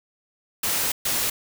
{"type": "noise bursts at uneven times", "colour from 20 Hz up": "white", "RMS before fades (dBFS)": -24, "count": 2, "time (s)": [[0.63, 0.92], [1.05, 1.3]], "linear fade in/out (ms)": 5, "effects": []}